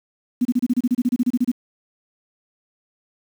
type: tone bursts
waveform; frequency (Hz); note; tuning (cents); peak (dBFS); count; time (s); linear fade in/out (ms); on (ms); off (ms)
sine; 245.9; B3; -7; -14; 16; 0.41-1.517; 10; 42; 29
effects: 7-bit